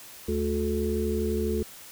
harmonic tone with a mistuned harmonic, 72.4 Hz, D2, 24 cents flat, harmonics 1 / 3 / 5 / 6, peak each -30 / -30 / -30 / -30 dBFS, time 0.28-1.63 s, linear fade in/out 5 ms, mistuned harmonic 1, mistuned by +86 cents, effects white hiss -46 dBFS RMS until 1.91 s

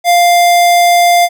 square tone, 698.5 Hz, F5, in tune, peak -6 dBFS, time 0.04-1.29 s, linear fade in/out 50 ms, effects none

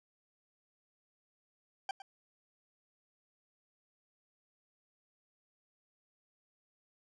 40% pulse tone with echo, 784 Hz, G5, in tune, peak -33 dBFS, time 1.89-1.91 s, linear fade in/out 2 ms, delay 110 ms, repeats 1, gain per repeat -13 dB, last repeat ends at 2.02 s, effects low-pass 6000 Hz 12 dB/octave

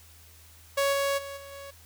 sawtooth tone with level steps, 557 Hz, C#5, 8 cents sharp, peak -19 / -21 / -33 / -39 / -37 dBFS, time 0.77-1.71 s, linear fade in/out 10 ms, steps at 0.92 / 1.17 / 1.36 / 1.51 s, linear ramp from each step 20 ms, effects added 81 Hz sine -54 dBFS peak until 1.85 s + white hiss -55 dBFS RMS until 1.85 s

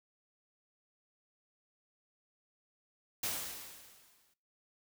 white noise with exponential decay, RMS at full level -34 dBFS, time 3.23-4.34 s, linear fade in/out 5 ms, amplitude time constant 240 ms, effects noise-tail reverb RT60 0.4 s tail -20 dB re dry

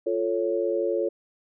sine chord, F augmented, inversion none, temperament equal, 349.2 / 440 / 554.4 Hz, F4 / A4 / C#5, 0 / 0 / 0 cents, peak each -27 dBFS, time 0.06-1.09 s, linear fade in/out 10 ms, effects none

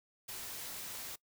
white noise, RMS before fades -44 dBFS, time 0.28-1.16 s, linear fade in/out 10 ms, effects noise-tail reverb RT60 0.1 s tail -22 dB re dry

